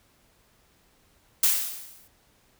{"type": "noise with exponential decay", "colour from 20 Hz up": "blue", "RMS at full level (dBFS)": -18, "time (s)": [1.43, 2.08], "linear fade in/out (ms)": 5, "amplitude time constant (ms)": 140, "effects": ["pink hiss -63 dBFS RMS until 2.59 s"]}